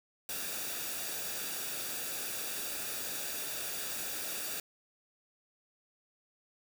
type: noise with comb filter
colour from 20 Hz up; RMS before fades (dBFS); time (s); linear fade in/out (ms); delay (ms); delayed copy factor
white; -38; 0.29-4.6; 2; 0.96; -0.55
effects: none